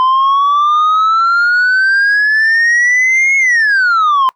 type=exponential two-way sweep; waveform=sine; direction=up then down; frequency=1024 to 2185 to 1024 Hz; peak=-5 dBFS; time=0-4.29 s; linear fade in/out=0 ms; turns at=3.37 s; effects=noise-tail reverb RT60 0.1 s tail -23 dB re dry + tanh soft clip ceiling -7 dBFS